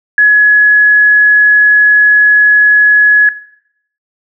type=tone; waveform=sine; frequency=1689 Hz; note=G#6; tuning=29 cents sharp; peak=-3 dBFS; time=0.18-3.29 s; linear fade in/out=2 ms; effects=noise-tail reverb RT60 0.7 s tail -17 dB re dry